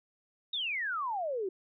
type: exponential sweep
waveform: sine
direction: down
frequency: 3783 to 360.3 Hz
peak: -31 dBFS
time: 0.53-1.49 s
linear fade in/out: 5 ms
effects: none

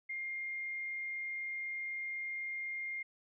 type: tone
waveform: sine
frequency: 2118 Hz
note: C7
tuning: 21 cents sharp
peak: -37 dBFS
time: 0.09-3.03 s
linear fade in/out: 10 ms
effects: none

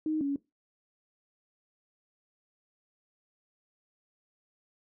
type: tone pair in turn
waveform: sine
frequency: 311.1 / 280.7 Hz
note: D#4 / C#4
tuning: 0 / +22 cents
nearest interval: major second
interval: 178 cents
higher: first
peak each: -27 dBFS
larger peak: neither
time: 0.06-0.21 / 0.21-0.36 s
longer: neither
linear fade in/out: 2 ms
effects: noise-tail reverb RT60 0.2 s tail -18 dB re dry

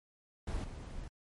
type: noise with level steps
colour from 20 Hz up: brown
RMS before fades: -36 / -44 dBFS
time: 0.47-1.08 s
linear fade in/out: 5 ms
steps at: 0.64 s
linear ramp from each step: 2 ms
effects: MP3 48 kbps

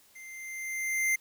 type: tone with level ramp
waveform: square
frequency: 2088 Hz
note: C7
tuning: 4 cents flat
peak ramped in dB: -46 to -24 dBFS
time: 0.15-1.16 s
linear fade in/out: 10 ms
effects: white hiss -61 dBFS RMS until 1.2 s

